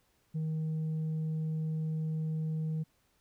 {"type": "tone", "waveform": "sine", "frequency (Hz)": 157.6, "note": "D#3", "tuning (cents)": 23, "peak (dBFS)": -28, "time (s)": [0.34, 2.84], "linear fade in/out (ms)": 20, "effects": ["tanh soft clip ceiling -30 dBFS", "pink hiss -72 dBFS RMS until 3.2 s"]}